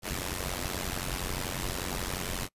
pink noise with amplitude modulation, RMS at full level -30 dBFS, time 0.02-2.49 s, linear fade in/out 50 ms, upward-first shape sine, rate 91.3 Hz, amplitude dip 90%, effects noise-tail reverb RT60 0.1 s tail -25 dB re dry + resampled to 32000 Hz

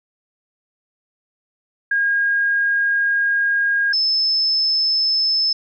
sine tone pair in turn, 1627 / 5241 Hz, G#6 / E8, -36 / -11 cents, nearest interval octave + minor sixth, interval 2025 cents, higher second, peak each -15 dBFS, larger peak neither, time 1.91-3.93 / 3.93-5.53 s, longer first, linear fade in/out 5 ms, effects none

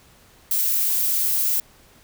violet noise, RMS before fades -21 dBFS, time 0.51-1.6 s, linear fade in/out 2 ms, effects pink hiss -53 dBFS RMS until 2.03 s

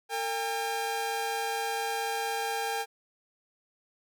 sawtooth tone pair together, 454.2 / 804 Hz, A#4 / G5, -45 / +44 cents, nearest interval minor seventh, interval 989 cents, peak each -31 / -27 dBFS, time 0.09-2.86 s, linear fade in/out 50 ms, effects none

